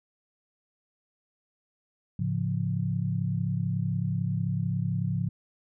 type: chord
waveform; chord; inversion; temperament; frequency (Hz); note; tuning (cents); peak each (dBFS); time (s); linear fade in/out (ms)
sine; A augmented; none; equal with one note detuned; 107.49 / 138.59 / 174.61; A2 / C#3 / E#3; -40 / 0 / 0; -30; 2.19-5.29; 5
effects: none